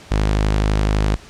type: tone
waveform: sawtooth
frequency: 51.91 Hz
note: G#1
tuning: in tune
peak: -11 dBFS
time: 0.11-1.16 s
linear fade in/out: 5 ms
effects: pink hiss -42 dBFS RMS until 1.29 s + low-pass 7000 Hz 12 dB/octave